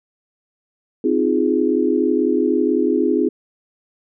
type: chord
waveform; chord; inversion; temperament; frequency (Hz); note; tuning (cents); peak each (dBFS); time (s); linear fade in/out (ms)
sine; F minor seventh; second; equal with one note detuned; 259.1 / 311.1 / 349.2 / 415.3; C4 / Eb4 / F4 / Ab4; -17 / 0 / 0 / 0; -20; 1.04-3.29; 5
effects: none